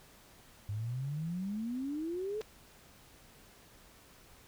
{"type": "exponential sweep", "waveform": "sine", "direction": "up", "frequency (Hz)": [100.4, 440.9], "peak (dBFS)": -34, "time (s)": [0.69, 2.41], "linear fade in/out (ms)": 0}
{"type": "clicks", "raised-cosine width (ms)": 0.2, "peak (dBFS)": -29, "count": 2, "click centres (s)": [2.414, 2.417]}
{"effects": ["pink hiss -59 dBFS RMS until 4.47 s"]}